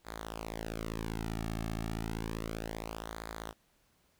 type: tone with flanger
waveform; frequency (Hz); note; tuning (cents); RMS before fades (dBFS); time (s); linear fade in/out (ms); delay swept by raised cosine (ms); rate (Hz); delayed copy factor
sawtooth; 55.2; A1; +6; -39; 0.04-3.54; 50; 0.35 to 2.05; 0.31; -0.85
effects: pink hiss -71 dBFS RMS until 4.19 s